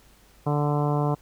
harmonic tone, 146.83 Hz, D3, in tune, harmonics 1 / 2 / 3 / 4 / 5 / 6 / 7 / 8 / 9, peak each -23 / -30 / -30 / -33 / -31 / -36 / -33 / -42 / -42 dBFS, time 0.46-1.15 s, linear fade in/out 10 ms, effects added 50 Hz sine -57 dBFS peak until 1.21 s + pink hiss -57 dBFS RMS until 1.21 s

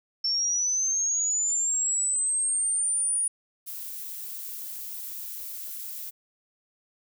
sine linear sweep, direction up, 5390 to 9650 Hz, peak -23 dBFS, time 0.24-3.28 s, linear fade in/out 5 ms
violet noise, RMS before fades -37 dBFS, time 3.66-6.11 s, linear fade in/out 20 ms
effects none

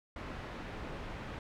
pink low-pass noise, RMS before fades -43 dBFS, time 0.16-1.39 s, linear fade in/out 2 ms, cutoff 2300 Hz, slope 12 dB/octave, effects none

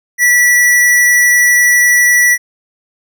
square tone, 1952 Hz, B6, 21 cents flat, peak -7 dBFS, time 0.18-2.38 s, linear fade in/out 50 ms, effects none

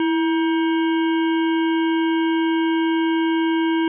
harmonic tone with a mistuned harmonic, 317.1 Hz, D#4, 33 cents sharp, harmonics 1 / 3 / 5 / 7 / 9 / 10, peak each -17 / -27 / -31 / -34 / -36 / -37 dBFS, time 0-3.88 s, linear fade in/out 2 ms, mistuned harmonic 1, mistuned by +58 cents, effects none

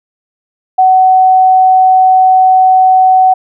sine tone, 750 Hz, F#5, 23 cents sharp, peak -3 dBFS, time 0.78-3.34 s, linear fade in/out 10 ms, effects none

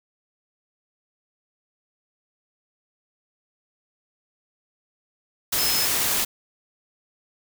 sine tone in noise, 5170 Hz, E8, 34 cents flat, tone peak -25 dBFS, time 5.58-5.86 s, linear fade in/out 10 ms, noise white, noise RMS -23 dBFS, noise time 5.52-6.25 s, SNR -5 dB, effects none

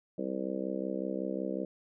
harmonic tone, 65.41 Hz, C2, in tune, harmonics 3 / 4 / 5 / 6 / 7 / 8 / 9, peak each -38 / -40 / -38 / -45 / -40 / -39 / -42 dBFS, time 0.18-1.65 s, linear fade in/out 5 ms, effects none

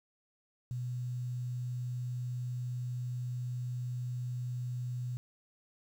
sine tone with quantisation, 123.7 Hz, B2, 3 cents sharp, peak -34 dBFS, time 0.71-5.17 s, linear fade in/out 0 ms, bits 10, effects none

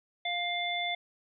harmonic tone, 700 Hz, F5, 4 cents sharp, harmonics 1 / 3 / 5, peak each -34 / -34 / -34 dBFS, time 0.25-0.95 s, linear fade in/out 5 ms, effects none

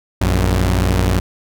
sawtooth tone pair together, 58.05 / 92.5 Hz, A#1 / F#2, -7 / 0 cents, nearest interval minor sixth, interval 807 cents, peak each -12 dBFS, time 0.21-1.2 s, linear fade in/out 5 ms, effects none

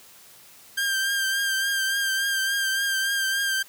sawtooth tone with vibrato, 1588 Hz, G6, 22 cents sharp, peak -19 dBFS, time 0.77-3.63 s, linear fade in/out 10 ms, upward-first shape triangle, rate 3.5 Hz, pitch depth 37 cents each way, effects white hiss -50 dBFS RMS until 3.68 s + high-pass 60 Hz 12 dB/octave

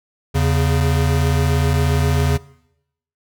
square tone pair together, 81.65 / 138.59 Hz, E2 / C#3, -16 / 0 cents, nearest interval major sixth, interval 916 cents, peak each -18 dBFS, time 0.34-2.38 s, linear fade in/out 20 ms, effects noise-tail reverb RT60 0.8 s tail -21 dB re dry

